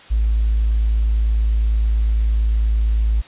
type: tone with tanh clipping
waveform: triangle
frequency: 54.4 Hz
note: A1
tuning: 19 cents flat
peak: -13 dBFS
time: 0.1-3.22 s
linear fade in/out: 20 ms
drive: 1 dB
effects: white hiss -43 dBFS RMS until 3.27 s + resampled to 8000 Hz